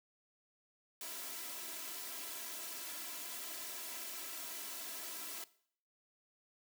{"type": "noise with comb filter", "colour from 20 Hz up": "white", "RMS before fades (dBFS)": -45, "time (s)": [1.01, 5.44], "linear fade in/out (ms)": 2, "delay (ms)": 3, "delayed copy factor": 0.85, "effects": ["noise-tail reverb RT60 0.6 s tail -19 dB re dry", "high-pass 200 Hz 12 dB/octave"]}